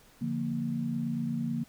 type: chord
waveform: sine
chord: Bb major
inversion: first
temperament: just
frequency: 145.68 / 174.81 / 233.1 Hz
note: D3 / F3 / Bb3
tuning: -14 / +2 / 0 cents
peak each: -35 / -36 / -31 dBFS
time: 0.21-1.64 s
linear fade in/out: 10 ms
effects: pink hiss -59 dBFS RMS until 1.68 s